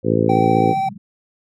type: harmonic tone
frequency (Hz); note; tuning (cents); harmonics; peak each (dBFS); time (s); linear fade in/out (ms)
55.7; A1; +22; 2 / 3 / 4 / 5 / 6 / 7 / 8 / 9; -22 / -22 / -22 / -22 / -22 / -22 / -22 / -22; 0.03-0.75; 50
type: tone with vibrato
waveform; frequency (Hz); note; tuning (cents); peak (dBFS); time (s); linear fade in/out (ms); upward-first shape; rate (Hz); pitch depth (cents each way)
triangle; 774; G5; -22; -15; 0.29-0.89; 5; triangle; 15; 16
type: band-pass noise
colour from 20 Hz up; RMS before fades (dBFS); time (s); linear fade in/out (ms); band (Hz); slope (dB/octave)
white; -34; 0.59-0.98; 5; 110 to 220; 96
effects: none